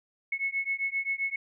sine beating tone pair, 2191 / 2198.6 Hz, C#7 / C#7, -21 / -15 cents, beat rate 7.6 Hz, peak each -31 dBFS, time 0.32-1.36 s, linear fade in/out 5 ms, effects none

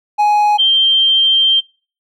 triangle / sine tone pair in turn, 835 / 3153 Hz, G#5 / G7, +9 / +9 cents, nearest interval octave + major seventh, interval 2300 cents, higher second, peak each -7 / -8 dBFS, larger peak first, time 0.18-0.58 / 0.58-1.61 s, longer second, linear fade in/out 20 ms, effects noise-tail reverb RT60 0.4 s tail -25 dB re dry

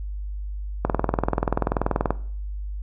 click train, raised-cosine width 1 ms, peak -6 dBFS, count 27, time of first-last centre 0.85-2.106 s, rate 20.7 Hz, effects noise-tail reverb RT60 0.5 s tail -17 dB re dry + added 50 Hz sine -28 dBFS peak until 2.82 s

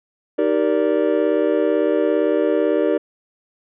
triangle chord, Eb major seventh, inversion none, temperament just, 311.1 / 388.9 / 466.7 / 583.4 Hz, Eb4 / G4 / Bb4 / D5, 0 / -14 / +2 / -12 cents, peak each -19 dBFS, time 0.38-2.98 s, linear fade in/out 10 ms, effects resampled to 8000 Hz

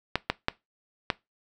clicks, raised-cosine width 0.3 ms, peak -7 dBFS, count 4, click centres 0.156 / 0.3 / 0.484 / 1.102 s, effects noise-tail reverb RT60 0.2 s tail -20 dB re dry

